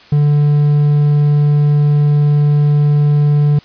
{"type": "tone", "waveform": "triangle", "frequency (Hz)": 146.83, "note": "D3", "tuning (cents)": 0, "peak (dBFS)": -6, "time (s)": [0.12, 3.59], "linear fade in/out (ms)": 5, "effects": ["white hiss -42 dBFS RMS until 3.64 s", "resampled to 11025 Hz"]}